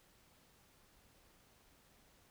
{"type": "silence", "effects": ["pink hiss -68 dBFS RMS until 2.3 s"]}